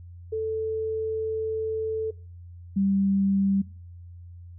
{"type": "tone pair in turn", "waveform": "sine", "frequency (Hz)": [440, 196], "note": ["A4", "G3"], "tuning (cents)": [0, 0], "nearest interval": "octave + major second", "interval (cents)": 1400, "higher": "first", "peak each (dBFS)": [-25, -20], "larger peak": "second", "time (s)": [[0.32, 2.11], [2.76, 3.62]], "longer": "first", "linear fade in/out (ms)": 10, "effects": ["noise-tail reverb RT60 0.4 s tail -22 dB re dry", "added 87 Hz sine -41 dBFS peak until 4.58 s"]}